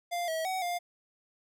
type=tone with pitch steps; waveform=square; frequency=697 / 644 / 751 / 703 Hz; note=F5 / E5 / F#5 / F5; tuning=-4 / -41 / +26 / +11 cents; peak=-31 dBFS; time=0.11-0.79 s; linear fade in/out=20 ms; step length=170 ms; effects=none